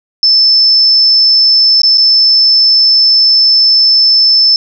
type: tone with dropouts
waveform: sine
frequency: 5274 Hz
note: E8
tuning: in tune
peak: -4 dBFS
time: 0.23-4.56 s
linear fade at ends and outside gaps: 1 ms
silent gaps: 1.818-1.833 / 1.974-1.98 s
effects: none